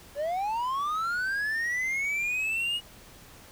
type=linear sweep; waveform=triangle; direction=up; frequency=553 to 2903 Hz; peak=-25 dBFS; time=0.15-2.81 s; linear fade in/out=50 ms; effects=pink hiss -51 dBFS RMS until 3.51 s